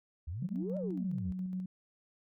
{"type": "exponential two-way sweep", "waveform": "sine", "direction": "up then down", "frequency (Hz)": [71.9, 622.3, 71.9], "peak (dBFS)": -36, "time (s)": [0.27, 1.32], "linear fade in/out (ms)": 10, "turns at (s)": 0.77}
{"type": "tone with tremolo", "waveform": "sine", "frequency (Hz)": 184.8, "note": "F#3", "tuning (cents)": -2, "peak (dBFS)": -33, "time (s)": [0.42, 1.66], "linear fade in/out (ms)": 5, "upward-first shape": "square", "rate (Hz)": 7.2, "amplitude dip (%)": 30}
{"effects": ["tanh soft clip ceiling -24 dBFS"]}